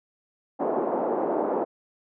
pink band-pass noise, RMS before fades -26 dBFS, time 0.59-1.65 s, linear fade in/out 20 ms, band 300 to 850 Hz, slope 24 dB/octave, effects none

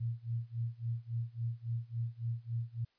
sine tone with tremolo, 116.54 Hz, A#2, in tune, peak -31 dBFS, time 0-2.85 s, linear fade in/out 10 ms, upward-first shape sine, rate 3.6 Hz, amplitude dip 95%, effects white hiss -75 dBFS RMS until 2.98 s + resampled to 11025 Hz

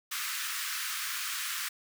pink high-pass noise, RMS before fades -35 dBFS, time 0.11-1.69 s, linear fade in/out 10 ms, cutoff 1200 Hz, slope 48 dB/octave, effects none

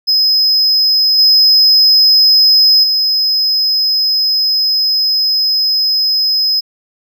triangle tone with level steps, 5080 Hz, D#8, 35 cents sharp, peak -7 / -4 / -9 dBFS, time 0.07-6.61 s, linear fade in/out 20 ms, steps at 1.18 / 2.83 s, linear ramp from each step 10 ms, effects none

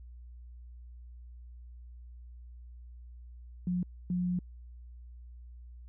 sine tone bursts at uneven times, 179 Hz, F3, 43 cents sharp, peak -28 dBFS, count 2, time 3.67-3.83 / 4.1-4.39 s, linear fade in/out 2 ms, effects added 60 Hz sine -46 dBFS peak until 5.88 s

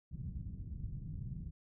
white low-pass noise, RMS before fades -43 dBFS, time 0.11-1.51 s, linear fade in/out 20 ms, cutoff 150 Hz, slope 24 dB/octave, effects none

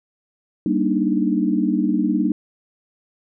sine chord, Eb major seventh, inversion first, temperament just, 194.45 / 233.3 / 291.7 / 311.1 Hz, G3 / Bb3 / D4 / Eb4, -14 / +2 / -12 / 0 cents, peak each -22 dBFS, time 0.66-2.32 s, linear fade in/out 2 ms, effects none

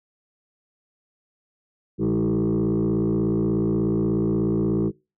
sine tone with frequency modulation, 260 Hz, C4, 11 cents flat, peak -17 dBFS, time 1.98-4.92 s, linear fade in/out 50 ms, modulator 56.6 Hz, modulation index 2.5, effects noise-tail reverb RT60 0.3 s tail -26 dB re dry + tanh soft clip ceiling -17 dBFS

